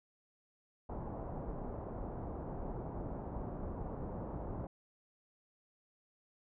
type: low-pass noise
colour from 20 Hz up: pink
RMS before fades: -42 dBFS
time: 0.89-4.67 s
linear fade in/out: 5 ms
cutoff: 910 Hz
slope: 24 dB/octave
effects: none